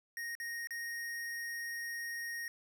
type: tone with dropouts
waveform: square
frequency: 1864.7 Hz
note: A#6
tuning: in tune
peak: -39 dBFS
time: 0.17-2.48 s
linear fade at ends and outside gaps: 1 ms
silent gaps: 0.352-0.4 / 0.672-0.707 s
effects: none